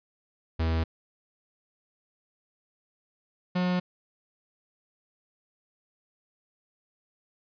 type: tone pair in turn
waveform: 45% pulse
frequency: 81.2 / 180.4 Hz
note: E2 / F#3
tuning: -26 / -44 cents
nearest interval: octave + major second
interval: 1382 cents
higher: second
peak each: -24 dBFS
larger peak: neither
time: 0.59-0.84 / 3.55-3.8 s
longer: neither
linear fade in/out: 10 ms
effects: resampled to 11025 Hz